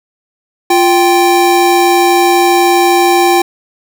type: tone pair together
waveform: square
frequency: 349.2 / 784 Hz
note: F4 / G5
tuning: 0 / 0 cents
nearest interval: octave + major second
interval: 1400 cents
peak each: -10 dBFS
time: 0.7-3.42 s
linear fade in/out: 5 ms
effects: none